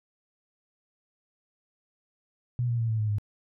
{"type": "tone with pitch steps", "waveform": "sine", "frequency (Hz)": [122.2, 118.31, 114.54, 110.9, 107.37, 103.95], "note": ["B2", "A#2", "A#2", "A2", "A2", "G#2"], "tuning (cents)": [-18, 26, -30, 14, -42, 2], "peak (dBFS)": -24, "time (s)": [2.59, 3.184], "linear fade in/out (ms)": 0, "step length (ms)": 99, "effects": []}